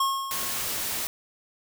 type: tone with exponential decay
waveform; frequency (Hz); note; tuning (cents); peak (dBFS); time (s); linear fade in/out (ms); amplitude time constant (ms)
square; 1085; C#6; -37; -21; 0-0.97; 5; 210
type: noise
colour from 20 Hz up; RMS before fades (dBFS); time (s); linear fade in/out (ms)
white; -30; 0.31-1.07; 0
effects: none